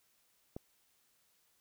click, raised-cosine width 2 ms, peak -28 dBFS, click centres 0.565 s, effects white hiss -73 dBFS RMS until 1.6 s

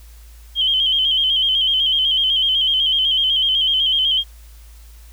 sine tone with vibrato, 3136 Hz, G7, in tune, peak -14 dBFS, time 0.55-4.24 s, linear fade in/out 50 ms, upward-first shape square, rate 8 Hz, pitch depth 49 cents each way, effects added 56 Hz sine -39 dBFS peak until 5.12 s + white hiss -51 dBFS RMS until 5.12 s

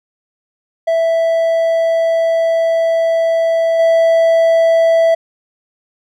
triangle tone with level steps, 659.3 Hz, E5, in tune, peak -9 / -6 dBFS, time 0.87-5.15 s, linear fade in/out 10 ms, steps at 3.79 s, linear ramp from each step 5 ms, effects none

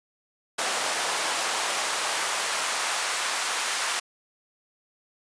pink noise with high-pass filter sweep, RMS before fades -27 dBFS, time 0.58-4 s, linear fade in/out 10 ms, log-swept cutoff 650 to 1100 Hz, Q 0.98, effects resampled to 22050 Hz

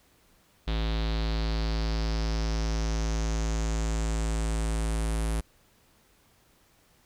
square tone with low-pass filter sweep, 55 Hz, A1, in tune, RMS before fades -28 dBFS, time 0.67-5.41 s, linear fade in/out 10 ms, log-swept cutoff 3700 to 10000 Hz, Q 3.9, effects pink hiss -63 dBFS RMS until 7.05 s

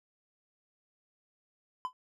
triangle tone with exponential decay, 1013 Hz, B5, 44 cents sharp, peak -26 dBFS, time 1.85-1.93 s, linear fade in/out 0 ms, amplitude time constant 17 ms, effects none

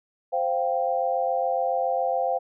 sine chord, C suspended fourth, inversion none, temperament just, 523.3 / 697.7 / 784.9 Hz, C5 / F5 / G5, 0 / -2 / +2 cents, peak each -26 / -26 / -27 dBFS, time 0.32-2.39 s, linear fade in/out 20 ms, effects none

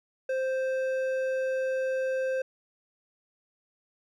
sine tone with hard clipping, 523.3 Hz, C5, in tune, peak -28 dBFS, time 0.29-2.42 s, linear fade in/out 5 ms, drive 8 dB, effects none

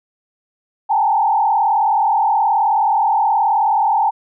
sine tone with frequency modulation, 850 Hz, G#5, 40 cents sharp, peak -12 dBFS, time 0.89-4.11 s, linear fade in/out 20 ms, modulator 38.9 Hz, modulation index 1.7, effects none

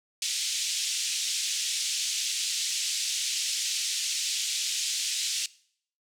white band-pass noise, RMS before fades -30 dBFS, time 0.22-5.46 s, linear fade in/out 2 ms, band 2700 to 7600 Hz, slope 24 dB/octave, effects noise-tail reverb RT60 0.6 s tail -21 dB re dry

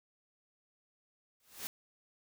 white noise with exponential growth, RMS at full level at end -37 dBFS, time 1.4-1.67 s, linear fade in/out 0 ms, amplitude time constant 58 ms, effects none

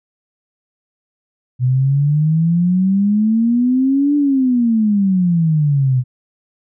sine exponential two-way sweep, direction up then down, 123.8 to 293.7 to 123.8 Hz, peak -11 dBFS, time 1.59-6.04 s, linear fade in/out 50 ms, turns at 4.16 s, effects none

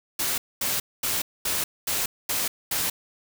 white noise bursts, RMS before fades -26 dBFS, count 7, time 0.19-2.9 s, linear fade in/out 5 ms, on 190 ms, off 230 ms, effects none

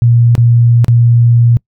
sine tone with dropouts, 118.4 Hz, A#2, 27 cents sharp, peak -4 dBFS, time 0.02-1.57 s, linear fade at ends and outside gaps 0 ms, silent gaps 0.352-0.379 / 0.845-0.882 s, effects noise-tail reverb RT60 0.1 s tail -26 dB re dry

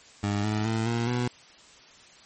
20% pulse tone with pitch steps, 102.2 / 106.97 / 111.97 / 117.19 / 122.67 Hz, G#2 / A2 / A2 / A#2 / B2, -27 / -48 / +31 / +10 / -11 cents, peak -20 dBFS, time 0.23-1.28 s, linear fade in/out 5 ms, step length 210 ms, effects white hiss -52 dBFS RMS until 2.25 s + MP3 32 kbps

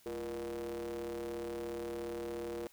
square ring-modulated tone, 65.41 Hz, C2, in tune, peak -36 dBFS, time 0.06-2.67 s, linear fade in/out 0 ms, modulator 411 Hz, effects white hiss -64 dBFS RMS until 2.72 s

